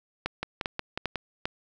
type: two click trains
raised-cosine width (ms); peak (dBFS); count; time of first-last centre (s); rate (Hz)
0.3; -12 / -14; 4 / 5; 0.26-1.455 / 0.43-1.157; 2.51 / 5.5
effects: none